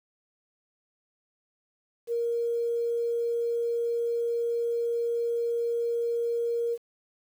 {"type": "tone with quantisation", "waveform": "sine", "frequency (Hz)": 469.1, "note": "A#4", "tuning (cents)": 11, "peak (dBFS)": -25, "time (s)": [2.07, 6.78], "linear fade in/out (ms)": 50, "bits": 9, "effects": []}